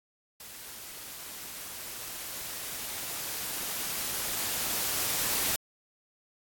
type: noise with level ramp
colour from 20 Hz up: white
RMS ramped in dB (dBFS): -45 to -28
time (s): 0.4-5.56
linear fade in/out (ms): 2
effects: AAC 64 kbps